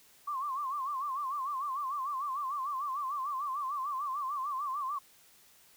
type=tone with vibrato; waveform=sine; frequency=1108.7 Hz; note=C#6; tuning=in tune; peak=-32 dBFS; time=0.27-4.99 s; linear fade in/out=10 ms; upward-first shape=sine; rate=6.7 Hz; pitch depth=130 cents each way; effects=white hiss -61 dBFS RMS until 5.76 s